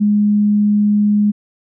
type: tone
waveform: sine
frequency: 207.7 Hz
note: G#3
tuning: in tune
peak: -10 dBFS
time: 0-1.32 s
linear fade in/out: 20 ms
effects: none